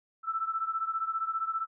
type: beating tone pair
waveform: sine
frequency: 1318.5 / 1333.5 Hz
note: E6 / E6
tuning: 0 / +20 cents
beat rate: 15 Hz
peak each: -31 / -34 dBFS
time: 0.23-1.67 s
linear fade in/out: 50 ms
effects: none